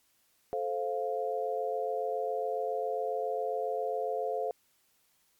sine chord, F major, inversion first, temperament just, 436.5 / 523.8 / 698.5 Hz, A4 / C5 / F5, -14 / +2 / 0 cents, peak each -34 dBFS, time 0.53-4.51 s, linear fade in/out 0 ms, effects white hiss -70 dBFS RMS until 5.39 s + MP3 96 kbps

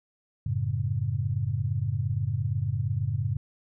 sine chord, F# minor, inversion none, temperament equal, 92.5 / 110 / 138.59 Hz, F#2 / A2 / C#3, 0 / 0 / 0 cents, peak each -31 / -28 / -30 dBFS, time 0.46-3.37 s, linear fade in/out 5 ms, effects none

